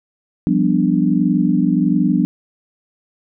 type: chord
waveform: sine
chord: G dominant seventh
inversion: third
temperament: equal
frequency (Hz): 174.61 / 196 / 246.9 / 293.7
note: F3 / G3 / B3 / D4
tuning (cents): 0 / 0 / 0 / 0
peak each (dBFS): -18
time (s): 0.47-2.25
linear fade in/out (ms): 0
effects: none